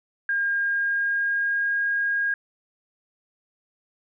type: tone with pitch glide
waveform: sine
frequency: 1614 to 1629 Hz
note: G#6 to G#6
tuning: -50 to -34 cents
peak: -21 dBFS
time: 0.29-2.34 s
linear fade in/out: 2 ms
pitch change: +16 cents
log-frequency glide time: 0.56-1.82 s
effects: none